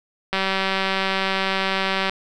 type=click train; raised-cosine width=0.3 ms; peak=-6 dBFS; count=340; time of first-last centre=0.33-2.096 s; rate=192 Hz; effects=none